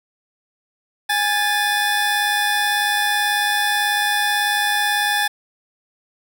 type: tone pair together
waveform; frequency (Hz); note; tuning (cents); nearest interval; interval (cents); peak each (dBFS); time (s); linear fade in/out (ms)
25% pulse; 824.9 / 1748; G#5 / A6; -12 / -12; octave + minor second; 1300; -16; 1.09-5.28; 10
effects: none